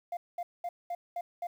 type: tone bursts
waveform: sine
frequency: 698.5 Hz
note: F5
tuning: in tune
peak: -30 dBFS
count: 6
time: 0.12-1.47 s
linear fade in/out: 5 ms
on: 50 ms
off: 210 ms
effects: tanh soft clip ceiling -31 dBFS + 10-bit